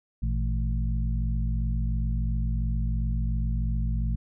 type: harmonic tone with a mistuned harmonic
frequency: 55 Hz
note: A1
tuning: in tune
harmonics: 1 / 2 / 3 / 4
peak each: -25 / -31 / -35 / -37 dBFS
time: 0.22-4.16 s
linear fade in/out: 10 ms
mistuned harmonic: 2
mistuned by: +120 cents
effects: none